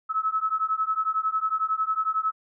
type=beating tone pair; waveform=sine; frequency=1291 / 1302 Hz; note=E6 / E6; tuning=-37 / -22 cents; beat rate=11 Hz; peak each=-26 dBFS; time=0.09-2.32 s; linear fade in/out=20 ms; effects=none